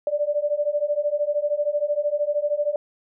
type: beating tone pair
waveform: sine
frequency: 581 / 594 Hz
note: D5 / D5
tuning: -19 / +20 cents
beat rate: 13 Hz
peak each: -24 / -23 dBFS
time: 0.07-2.76 s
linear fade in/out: 2 ms
effects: none